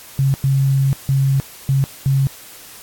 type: tone bursts at uneven times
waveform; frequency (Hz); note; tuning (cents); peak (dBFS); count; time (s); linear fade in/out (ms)
sine; 135.9; C#3; -34; -12; 5; 0.19-0.34 / 0.44-0.93 / 1.09-1.4 / 1.69-1.84 / 2.06-2.27; 0
effects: white hiss -39 dBFS RMS until 2.82 s + AAC 64 kbps